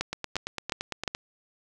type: two click trains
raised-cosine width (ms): 0.2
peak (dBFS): -10 / -14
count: 4 / 10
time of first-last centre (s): 0.01-1.078 / 0.13-1.149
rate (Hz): 2.81 / 8.83
effects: none